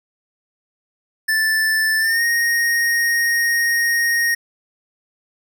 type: tone with pitch glide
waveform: square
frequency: 1760 to 1864.7 Hz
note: A6 to A#6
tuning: 0 to 0 cents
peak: -16 dBFS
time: 1.28-4.35 s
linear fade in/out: 10 ms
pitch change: +100 cents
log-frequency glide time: 1.99-2.23 s
effects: none